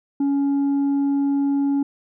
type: tone with tanh clipping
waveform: sine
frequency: 280 Hz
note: C#4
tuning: 18 cents sharp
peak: -18 dBFS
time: 0.2-1.83 s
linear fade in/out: 5 ms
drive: 3 dB
effects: none